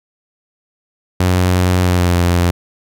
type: tone with pitch glide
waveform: sawtooth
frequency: 90.9 to 87.5 Hz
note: F#2 to F2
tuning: -30 to +4 cents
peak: -7 dBFS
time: 1.2-2.51 s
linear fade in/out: 5 ms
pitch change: -66 cents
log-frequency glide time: 1.79-2.17 s
effects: none